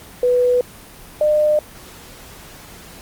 sine tone pair in turn, 493.9 / 603.9 Hz, B4 / D5, 0 / +48 cents, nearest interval minor third, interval 348 cents, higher second, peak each -12 dBFS, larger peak neither, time 0.23-0.61 / 1.21-1.59 s, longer neither, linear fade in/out 2 ms, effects pink hiss -40 dBFS RMS until 3.01 s + Opus 24 kbps

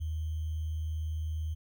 sine tone with sample-and-hold, 78.8 Hz, D#2, 23 cents sharp, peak -31 dBFS, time 0-1.55 s, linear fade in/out 20 ms, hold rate 3150 Hz, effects none

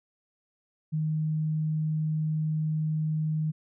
sine tone, 155.56 Hz, D#3, in tune, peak -25 dBFS, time 0.92-3.52 s, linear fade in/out 20 ms, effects none

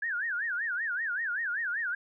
sine tone with vibrato, 1625 Hz, G#6, 38 cents flat, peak -29 dBFS, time 0.02-1.95 s, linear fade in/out 5 ms, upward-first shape sine, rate 5.2 Hz, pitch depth 250 cents each way, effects none

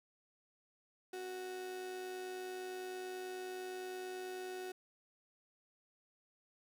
35% pulse tone with amplitude modulation, 369.9 Hz, F#4, in tune, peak -39 dBFS, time 1.13-4.72 s, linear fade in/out 5 ms, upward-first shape sine, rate 109 Hz, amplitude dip 35%, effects none

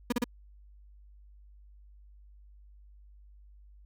35% pulse tone bursts, 241.5 Hz, B3, 39 cents flat, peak -24 dBFS, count 3, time 0.1-0.242 s, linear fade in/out 5 ms, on 24 ms, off 35 ms, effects added 50 Hz sine -52 dBFS peak until 3.85 s

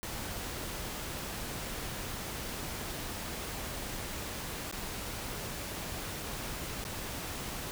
pink noise with dropouts, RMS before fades -39 dBFS, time 0.03-7.71 s, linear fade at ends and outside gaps 0 ms, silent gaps 4.713-4.725 / 6.841-6.851 s, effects none

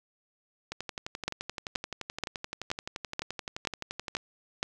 two click trains, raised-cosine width 0.2 ms, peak -18 / -12 dBFS, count 41 / 8, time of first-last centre 0.72-4.168 / 1.28-4.629 s, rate 11.6 / 2.09 Hz, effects none

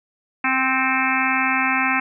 harmonic tone with a mistuned harmonic, 261.6 Hz, C4, in tune, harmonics 1 / 3 / 4 / 5 / 6 / 7 / 8 / 9 / 10, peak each -26 / -26 / -26 / -26 / -26 / -26 / -26 / -26 / -26 dBFS, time 0.44-2 s, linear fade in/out 5 ms, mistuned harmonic 8, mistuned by +49 cents, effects none

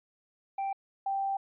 triangle / sine tone pair in turn, 784 / 784 Hz, G5 / G5, 0 / 0 cents, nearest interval unison, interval 0 cents, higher neither, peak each -28 dBFS, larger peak neither, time 0.58-0.73 / 1.06-1.37 s, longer second, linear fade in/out 5 ms, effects resampled to 8000 Hz

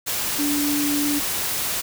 sine tone in noise, 290.2 Hz, D4, 21 cents flat, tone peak -21 dBFS, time 0.38-1.2 s, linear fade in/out 20 ms, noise white, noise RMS -25 dBFS, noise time 0.06-1.82 s, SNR +1 dB, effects none

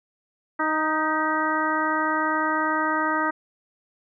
harmonic tone with a mistuned harmonic, 311.3 Hz, D#4, 1 cent sharp, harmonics 1 / 2 / 3 / 4 / 5 / 6, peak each -28 / -31 / -27 / -26 / -28 / -31 dBFS, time 0.59-3.31 s, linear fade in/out 10 ms, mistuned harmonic 6, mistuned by +39 cents, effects none

